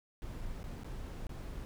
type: noise with dropouts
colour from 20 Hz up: brown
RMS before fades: -42 dBFS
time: 0.22-1.65 s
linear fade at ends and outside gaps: 0 ms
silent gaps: 0.411-0.415 / 0.631-0.641 / 0.834-0.845 / 1.268-1.293 s
effects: none